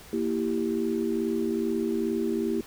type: chord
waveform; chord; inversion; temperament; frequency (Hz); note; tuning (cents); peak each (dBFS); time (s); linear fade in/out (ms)
sine; E diminished; second; equal; 233.1 / 329.6 / 392; Bb3 / E4 / G4; 0 / 0 / 0; -29; 0.13-2.61; 2
effects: pink hiss -48 dBFS RMS until 2.66 s